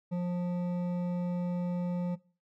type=tone with hard clipping; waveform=sine; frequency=177 Hz; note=F3; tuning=23 cents sharp; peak=-31 dBFS; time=0.11-2.16 s; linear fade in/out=20 ms; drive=9 dB; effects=noise-tail reverb RT60 0.4 s tail -21 dB re dry